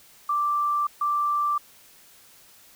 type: tone bursts at uneven times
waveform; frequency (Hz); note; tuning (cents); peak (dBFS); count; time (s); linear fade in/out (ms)
sine; 1174.7; D6; 0; -21; 2; 0.29-0.87 / 1.01-1.58; 5
effects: white hiss -53 dBFS RMS until 2.75 s